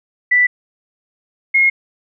sine tone pair in turn, 1975.5 / 2153 Hz, B6 / C7, 0 / +49 cents, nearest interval minor second, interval 149 cents, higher second, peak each -9 dBFS, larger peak neither, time 0.31-0.47 / 1.54-1.7 s, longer neither, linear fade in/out 10 ms, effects none

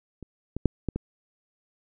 clicks, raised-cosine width 3 ms, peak -27 / -18 / -6 / -14 / -16 dBFS, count 5, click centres 0.227 / 0.566 / 0.657 / 0.887 / 0.96 s, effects none

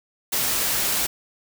white noise, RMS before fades -23 dBFS, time 0.32-1.07 s, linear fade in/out 10 ms, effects none

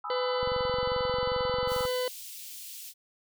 sine chord, E major seventh, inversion first, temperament equal with one note detuned, 830.6 / 987.8 / 1250.3 / 1318.5 Hz, G#5 / B5 / D#6 / E6, 0 / 0 / +8 / 0 cents, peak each -40 / -40 / -39 / -37 dBFS, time 0.04-1.86 s, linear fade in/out 5 ms
harmonic tone, 502 Hz, B4, 28 cents sharp, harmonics 1 / 2 / 3 / 4 / 6 / 7 / 8 / 9, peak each -28 / -39 / -45 / -42 / -40 / -49 / -45 / -42 dBFS, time 0.1-2.08 s, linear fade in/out 2 ms
click train, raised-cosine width 5 ms, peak -28 dBFS, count 33, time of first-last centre 0.43-1.852 s, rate 22.5 Hz
white high-pass noise, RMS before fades -43 dBFS, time 1.67-2.94 s, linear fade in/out 50 ms, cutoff 2800 Hz, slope 24 dB/octave
effects none

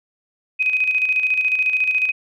sine tone with tremolo, 2516 Hz, D#7, 19 cents sharp, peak -14 dBFS, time 0.59-2.12 s, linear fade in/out 20 ms, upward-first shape square, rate 14 Hz, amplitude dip 50%, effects none

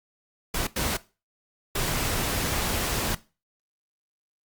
pink noise bursts at uneven times, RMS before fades -27 dBFS, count 3, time 0.54-0.67 / 0.76-0.97 / 1.75-3.15 s, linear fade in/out 5 ms, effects noise-tail reverb RT60 0.3 s tail -18 dB re dry + Opus 48 kbps

